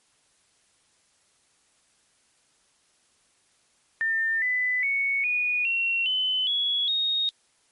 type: tone with pitch steps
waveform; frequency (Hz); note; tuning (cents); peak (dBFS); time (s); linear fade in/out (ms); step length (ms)
sine; 1802 / 1999.4 / 2219 / 2462 / 2731 / 3031 / 3363 / 3731; A6 / B6 / C#7 / D#7 / F7 / F#7 / G#7 / A#7; +41 / +21 / +1 / -19 / -39 / +41 / +21 / +1; -22; 4.01-7.29; 0; 410
effects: white hiss -65 dBFS RMS until 7.71 s + MP3 48 kbps